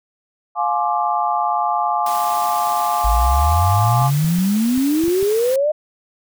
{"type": "chord", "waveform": "sine", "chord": "D half-diminished seventh", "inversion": "first", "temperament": "just", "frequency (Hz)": [704.8, 845.8, 1057.2, 1174.7], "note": ["F5", "Ab5", "C6", "D6"], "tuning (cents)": [16, 31, 18, 0], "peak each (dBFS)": [-21, -20, -25, -22], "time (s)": [0.55, 4.11], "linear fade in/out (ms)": 50}
{"type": "high-pass noise", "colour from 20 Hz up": "white", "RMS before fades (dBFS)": -31, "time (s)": [2.06, 5.56], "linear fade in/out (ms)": 2, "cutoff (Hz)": 120, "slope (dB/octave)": 12}
{"type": "exponential sweep", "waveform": "sine", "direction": "up", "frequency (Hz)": [51.91, 622.3], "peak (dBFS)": -14, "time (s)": [3.04, 5.72], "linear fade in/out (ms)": 10}
{"type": "clicks", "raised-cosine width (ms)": 5, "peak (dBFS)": -22, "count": 7, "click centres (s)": [4.021, 4.245, 4.386, 4.778, 5.038, 5.081, 5.228]}
{"effects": []}